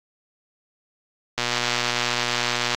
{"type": "click train", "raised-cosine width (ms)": 0.2, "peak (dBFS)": -5, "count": 165, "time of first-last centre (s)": [1.38, 2.747], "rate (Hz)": 120, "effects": ["AAC 48 kbps"]}